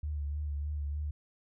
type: tone with vibrato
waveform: sine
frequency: 73.42 Hz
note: D2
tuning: in tune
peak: -32 dBFS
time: 0.03-1.11 s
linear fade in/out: 5 ms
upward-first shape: sine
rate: 3.3 Hz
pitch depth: 39 cents each way
effects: none